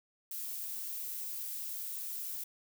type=noise; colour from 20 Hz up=violet; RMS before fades=-40 dBFS; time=0.31-2.44 s; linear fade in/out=5 ms; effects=none